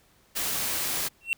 white noise, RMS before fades -29 dBFS, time 0.35-1.09 s, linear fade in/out 20 ms
triangle tone with exponential growth, 2719 Hz, F7, 47 cents flat, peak -17 dBFS, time 1.21-1.33 s, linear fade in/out 0 ms, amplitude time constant 24 ms
effects pink hiss -62 dBFS RMS until 1.37 s

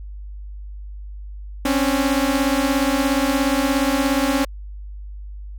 sawtooth beating tone pair, 265.6 / 282.6 Hz, C4 / C#4, +26 / +34 cents, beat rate 17 Hz, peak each -16 dBFS, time 1.65-4.45 s, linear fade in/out 5 ms, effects added 50 Hz sine -31 dBFS peak until 5.58 s

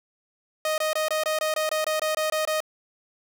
sawtooth tone bursts, 622.3 Hz, D#5, in tune, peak -19 dBFS, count 13, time 0.65-2.604 s, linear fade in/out 2 ms, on 130 ms, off 22 ms, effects none

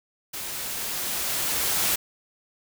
white noise with level ramp, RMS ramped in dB -34 to -23 dBFS, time 0.33-1.96 s, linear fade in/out 10 ms, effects none

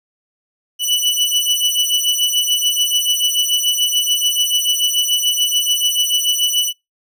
sawtooth beating tone pair, 2960 / 2966.9 Hz, F#7 / F#7, 0 / +4 cents, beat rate 6.9 Hz, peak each -14 dBFS, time 0.79-6.73 s, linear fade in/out 50 ms, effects noise-tail reverb RT60 0.2 s tail -25 dB re dry

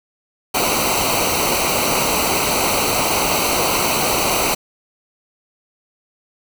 pink noise with comb filter, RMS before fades -18 dBFS, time 0.54-4.55 s, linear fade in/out 10 ms, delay 0.58 ms, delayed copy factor -0.8, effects none

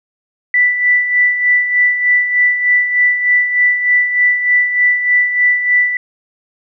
sine tone with tremolo, 1975.5 Hz, B6, in tune, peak -7 dBFS, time 0.54-5.97 s, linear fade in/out 2 ms, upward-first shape sine, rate 3.3 Hz, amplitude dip 60%, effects none

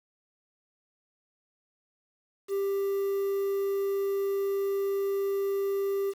triangle tone with quantisation, 394.8 Hz, G4, 12 cents sharp, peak -24 dBFS, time 2.48-6.14 s, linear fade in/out 50 ms, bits 8, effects none

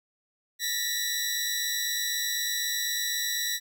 sawtooth tone cluster, 1794 / 1942 / 3932 / 5750 Hz, A6 / B6 / B7 / F8, +33 / -30 / -8 / +50 cents, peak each -33 / -32 / -27 / -31 dBFS, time 0.59-3.6 s, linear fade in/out 50 ms, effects none

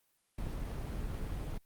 brown noise, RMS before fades -38 dBFS, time 0.38-1.58 s, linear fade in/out 5 ms, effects white hiss -75 dBFS RMS until 1.65 s + Opus 32 kbps

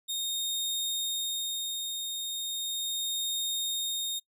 sawtooth tone with tremolo, 3694 Hz, A#7, 16 cents flat, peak -26 dBFS, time 0.08-4.2 s, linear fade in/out 20 ms, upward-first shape sine, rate 0.37 Hz, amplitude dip 35%, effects noise-tail reverb RT60 0.1 s tail -25 dB re dry

